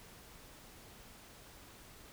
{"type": "silence", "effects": ["pink hiss -56 dBFS RMS until 2.12 s"]}